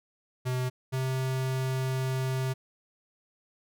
square tone pair in turn, 127.2 / 130.93 Hz, C3 / C3, -48 / +2 cents, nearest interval minor second, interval 50 cents, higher second, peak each -28 dBFS, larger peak neither, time 0.45-0.7 / 0.92-2.54 s, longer second, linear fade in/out 20 ms, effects none

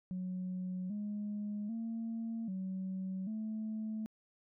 sine tone with pitch steps, 183.7 / 207.8 / 227.2 / 188.6 / 217.8 Hz, F#3 / G#3 / A#3 / F#3 / A3, -12 / +1 / -44 / +33 / -17 cents, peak -35 dBFS, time 0.11-4.06 s, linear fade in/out 0 ms, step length 790 ms, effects tanh soft clip ceiling -33 dBFS

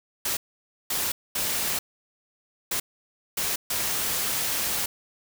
white noise bursts at uneven times, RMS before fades -27 dBFS, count 6, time 0.25-0.37 / 0.9-1.12 / 1.35-1.79 / 2.71-2.8 / 3.37-3.56 / 3.7-4.86 s, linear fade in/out 5 ms, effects none

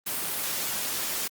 white noise, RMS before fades -30 dBFS, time 0.06-1.28 s, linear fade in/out 10 ms, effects high-pass 100 Hz 12 dB/octave + Opus 32 kbps

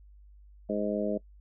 harmonic tone, 103.83 Hz, G#2, in tune, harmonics 2 / 3 / 4 / 5 / 6, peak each -32 / -36 / -35 / -35 / -33 dBFS, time 0.69-1.18 s, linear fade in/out 10 ms, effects noise-tail reverb RT60 0.1 s tail -22 dB re dry + added 50 Hz sine -51 dBFS peak until 1.4 s

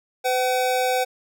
square tone pair together, 506.6 / 759 Hz, B4 / F#5, +44 / +44 cents, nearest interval perfect fifth, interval 700 cents, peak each -23 dBFS, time 0.24-1.05 s, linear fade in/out 20 ms, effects none

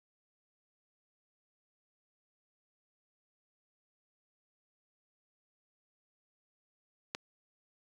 click, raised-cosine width 0.2 ms, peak -18 dBFS, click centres 7.149 s, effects high-pass 60 Hz 12 dB/octave + 8-bit

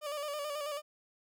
30% pulse tone with vibrato, 587.3 Hz, D5, in tune, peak -33 dBFS, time 0.01-0.82 s, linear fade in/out 50 ms, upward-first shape square, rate 9.2 Hz, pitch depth 48 cents each way, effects none

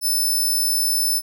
10% pulse tone, 5280 Hz, E8, 2 cents sharp, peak -12 dBFS, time 0.01-1.22 s, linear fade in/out 50 ms, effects none

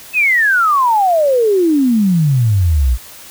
sine exponential sweep, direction down, 2638 to 56.5 Hz, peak -9 dBFS, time 0.13-2.98 s, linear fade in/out 50 ms, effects white hiss -36 dBFS RMS until 3.3 s

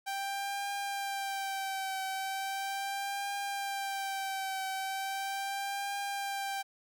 sawtooth tone with vibrato, 784 Hz, G5, in tune, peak -30 dBFS, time 0.06-6.63 s, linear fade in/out 20 ms, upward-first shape triangle, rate 0.38 Hz, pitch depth 40 cents each way, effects none

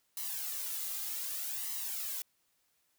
blue noise with flanger, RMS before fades -38 dBFS, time 0.17-2.22 s, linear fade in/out 2 ms, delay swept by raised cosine 0.99 to 2.49 ms, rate 0.65 Hz, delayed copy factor +0.75, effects white hiss -75 dBFS RMS until 2.98 s

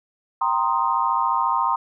sine chord, C minor seventh, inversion second, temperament equal, 784 / 932.3 / 1046.5 / 1244.5 Hz, G5 / Bb5 / C6 / Eb6, 0 / 0 / 0 / 0 cents, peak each -28 / -22 / -22 / -26 dBFS, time 0.41-1.76 s, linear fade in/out 5 ms, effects none

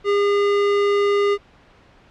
square tone, 405.8 Hz, G#4, 40 cents flat, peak -16 dBFS, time 0.04-1.38 s, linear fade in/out 50 ms, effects pink hiss -51 dBFS RMS until 2.1 s + low-pass 3000 Hz 12 dB/octave

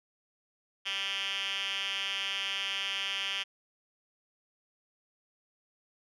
5% pulse tone with band-pass filter, 196 Hz, G3, in tune, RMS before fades -34 dBFS, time 0.85-3.44 s, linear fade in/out 20 ms, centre 3200 Hz, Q 7.7, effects none

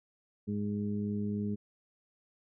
harmonic tone, 103.3 Hz, G#2, 9 cents flat, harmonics 1 / 2 / 3 / 4, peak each -38 / -32 / -45 / -42 dBFS, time 0.47-1.56 s, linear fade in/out 20 ms, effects none

